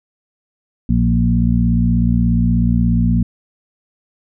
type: harmonic tone with a mistuned harmonic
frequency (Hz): 58.27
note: A#1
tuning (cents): 0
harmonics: 1 / 2 / 3 / 4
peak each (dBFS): -17 / -17 / -17 / -17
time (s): 0.89-3.23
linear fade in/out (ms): 5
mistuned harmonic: 3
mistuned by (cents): +16
effects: none